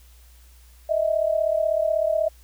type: tone pair together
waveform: sine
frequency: 618.8 / 655 Hz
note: D#5 / E5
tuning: -10 / -11 cents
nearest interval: minor second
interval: 99 cents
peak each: -22 dBFS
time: 0.89-2.29 s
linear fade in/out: 10 ms
effects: added 60 Hz sine -48 dBFS peak until 2.43 s + white hiss -57 dBFS RMS until 2.43 s